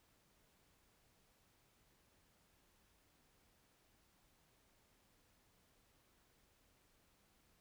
silence, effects pink hiss -74 dBFS RMS until 7.6 s

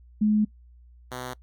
sine / 5% pulse tone pair in turn, 212.2 / 126.17 Hz, G#3 / B2, +38 / +37 cents, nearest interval major sixth, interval 901 cents, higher first, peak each -18 / -22 dBFS, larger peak first, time 0.21-0.45 / 1.11-1.34 s, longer first, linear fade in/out 10 ms, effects noise-tail reverb RT60 0.1 s tail -22 dB re dry + added 60 Hz sine -49 dBFS peak until 1.42 s

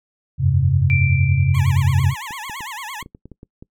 sine chord, F suspended second, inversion none, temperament equal with one note detuned, 87.31 / 98 / 134.1 Hz, F2 / G2 / C3, 0 / 0 / +43 cents, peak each -19 / -19 / -16 dBFS, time 0.38-2.15 s, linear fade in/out 50 ms
sine tone with exponential decay, 2349 Hz, D7, in tune, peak -19 dBFS, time 0.9-2.56 s, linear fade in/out 0 ms, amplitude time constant 360 ms
20% pulse tone with vibrato, 963 Hz, B5, 44 cents flat, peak -24 dBFS, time 1.54-3.03 s, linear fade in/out 10 ms, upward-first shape sine, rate 8.9 Hz, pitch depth 250 cents each way
clicks, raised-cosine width 3 ms, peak -25 dBFS, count 12, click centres 1.996 / 2.043 / 2.308 / 2.497 / 2.607 / 3.027 / 3.061 / 3.149 / 3.256 / 3.317 / 3.431 / 3.625 s
effects noise-tail reverb RT60 0.1 s tail -23 dB re dry

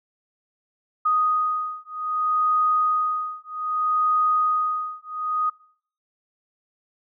sine beating tone pair, 1244.5 / 1245.13 Hz, D#6 / D#6, 0 / +1 cents, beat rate 0.63 Hz, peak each -23 dBFS, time 1.05-5.5 s, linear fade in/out 10 ms, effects noise-tail reverb RT60 0.6 s tail -24 dB re dry

